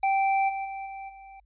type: tone with level steps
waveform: square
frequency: 780 Hz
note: G5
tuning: 9 cents flat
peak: -22 / -30 / -34 / -37 / -45 dBFS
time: 0.03-1.4 s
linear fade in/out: 5 ms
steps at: 0.48 / 0.64 / 0.85 / 1.08 s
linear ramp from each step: 20 ms
effects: added 50 Hz sine -60 dBFS peak until 1.45 s + resampled to 8000 Hz